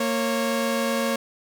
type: tone pair together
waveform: sawtooth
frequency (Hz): 230.5 / 548.8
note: A#3 / C#5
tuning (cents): -19 / -17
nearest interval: octave + minor third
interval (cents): 1502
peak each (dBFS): -21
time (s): 0-1.16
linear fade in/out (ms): 5
effects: none